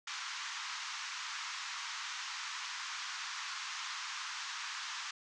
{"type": "band-pass noise", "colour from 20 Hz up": "pink", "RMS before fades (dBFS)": -42, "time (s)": [0.07, 5.11], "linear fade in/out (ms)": 5, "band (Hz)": [980, 6800], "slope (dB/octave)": 48, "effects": []}